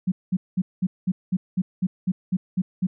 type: tone bursts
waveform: sine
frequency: 184.2 Hz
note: F#3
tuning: 7 cents flat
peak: -18 dBFS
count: 12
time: 0.07-2.87 s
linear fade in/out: 10 ms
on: 50 ms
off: 200 ms
effects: none